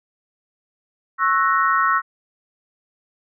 sine chord, F# dominant seventh, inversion second, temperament equal with one note detuned, 1097.3 / 1318.5 / 1480 / 1864.7 Hz, C#6 / E6 / F#6 / A#6, -18 / 0 / 0 / 0 cents, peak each -19 / -19 / -23 / -24 dBFS, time 1.18-2.02 s, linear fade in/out 50 ms, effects none

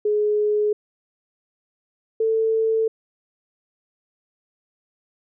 sine tone pair in turn, 420 / 445 Hz, G#4 / A4, +19 / +20 cents, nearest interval minor second, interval 101 cents, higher second, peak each -17 dBFS, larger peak neither, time 0.05-0.73 / 2.2-2.88 s, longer neither, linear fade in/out 5 ms, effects none

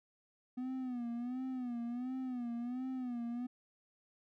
triangle tone with vibrato, 247.5 Hz, B3, 4 cents sharp, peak -35 dBFS, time 0.57-3.47 s, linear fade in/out 10 ms, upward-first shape sine, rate 1.4 Hz, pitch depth 92 cents each way, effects none

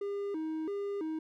triangle tone with vibrato, 356.7 Hz, F4, 37 cents sharp, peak -31 dBFS, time 0.01-1.19 s, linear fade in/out 5 ms, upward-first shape square, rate 1.5 Hz, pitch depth 210 cents each way, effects none

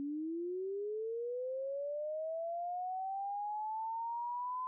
sine linear sweep, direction up, 278.3 to 1023 Hz, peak -36 dBFS, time 0-4.67 s, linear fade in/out 0 ms, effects none

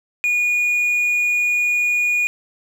triangle tone, 2447 Hz, D#7, 29 cents flat, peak -14 dBFS, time 0.24-2.27 s, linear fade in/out 0 ms, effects none

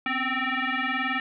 sine tone with frequency modulation, 251 Hz, B3, 28 cents sharp, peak -24 dBFS, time 0.06-1.2 s, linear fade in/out 2 ms, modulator 521 Hz, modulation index 4.6, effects none

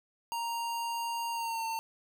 square tone with pitch glide, 932.3 to 903.1 Hz, A#5 to A5, 0 to +45 cents, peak -33 dBFS, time 0.32-1.79 s, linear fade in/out 0 ms, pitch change -55 cents, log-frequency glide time 1.31-1.66 s, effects none

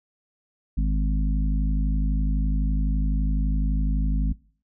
harmonic tone, 51.91 Hz, G#1, in tune, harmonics 1 / 3 / 4 / 5, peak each -20 / -30 / -32 / -34 dBFS, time 0.77-4.33 s, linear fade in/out 10 ms, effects noise-tail reverb RT60 0.5 s tail -23 dB re dry

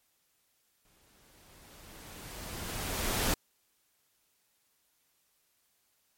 pink noise with exponential growth, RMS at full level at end -28 dBFS, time 0.85-3.34 s, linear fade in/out 2 ms, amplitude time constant 540 ms, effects white hiss -73 dBFS RMS until 6.17 s + MP3 64 kbps

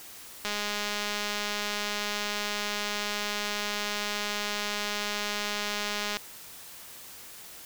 click train, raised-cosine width 0.2 ms, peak -14 dBFS, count 1185, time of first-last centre 0.45-6.17 s, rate 207 Hz, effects white hiss -46 dBFS RMS until 7.65 s

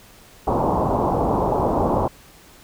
white low-pass noise, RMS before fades -20 dBFS, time 0.47-2.08 s, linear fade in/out 5 ms, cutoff 1000 Hz, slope 48 dB/octave, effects pink hiss -48 dBFS RMS until 2.63 s

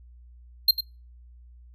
square tone with echo, 4186 Hz, C8, in tune, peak -14 dBFS, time 0.68-0.71 s, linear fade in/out 5 ms, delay 98 ms, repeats 1, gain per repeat -11 dB, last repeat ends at 0.808 s, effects noise-tail reverb RT60 0.3 s tail -24 dB re dry + added 60 Hz sine -47 dBFS peak until 1.74 s

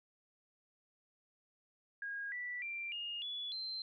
sine tone with pitch steps, 1633 / 1964.5 / 2363 / 2843 / 3420 / 4115 Hz, G#6 / B6 / D7 / F7 / A7 / C8, -30 / -10 / +10 / +30 / -50 / -30 cents, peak -39 dBFS, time 2.02-3.82 s, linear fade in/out 2 ms, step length 300 ms, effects none

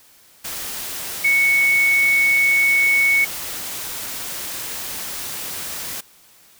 sine tone in noise, 2217 Hz, C#7, in tune, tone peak -13 dBFS, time 1.24-3.25 s, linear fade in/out 10 ms, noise white, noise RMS -29 dBFS, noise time 0.44-6.01 s, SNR +13 dB, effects white hiss -51 dBFS RMS until 6.59 s

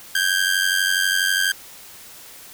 sawtooth ring-modulated tone, 1592 Hz, G6, 26 cents sharp, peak -11 dBFS, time 0.15-1.52 s, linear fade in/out 2 ms, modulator 46.1 Hz, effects white hiss -42 dBFS RMS until 2.53 s

